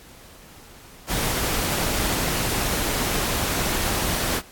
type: noise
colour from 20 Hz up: pink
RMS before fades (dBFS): -24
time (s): 1.07-4.42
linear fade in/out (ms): 50
effects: pink hiss -47 dBFS RMS until 4.51 s + AAC 64 kbps